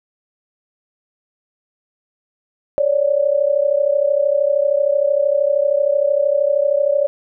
sine tone pair together, 554.3 / 587.3 Hz, C#5 / D5, 0 / 0 cents, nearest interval minor second, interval 100 cents, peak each -16 dBFS, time 2.78-7.07 s, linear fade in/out 0 ms, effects none

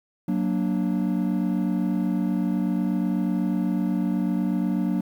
triangle chord, Gb augmented, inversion none, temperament equal, 185 / 233.1 / 293.7 Hz, Gb3 / Bb3 / D4, 0 / 0 / 0 cents, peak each -22 / -24 / -25 dBFS, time 0.28-5.01 s, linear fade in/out 5 ms, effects tanh soft clip ceiling -12 dBFS + 9-bit

